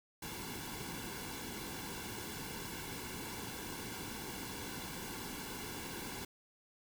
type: noise with comb filter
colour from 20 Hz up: pink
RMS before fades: -44 dBFS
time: 0.22-6.25 s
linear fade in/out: 5 ms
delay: 1.6 ms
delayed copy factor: -0.7
effects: none